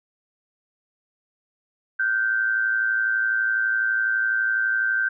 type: tone pair together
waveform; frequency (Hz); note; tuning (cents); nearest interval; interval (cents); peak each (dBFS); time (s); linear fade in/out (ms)
sine; 1438 / 1550; F#6 / G6; -50 / -20; minor second; 130; -28 / -20; 1.99-5.09; 10
effects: none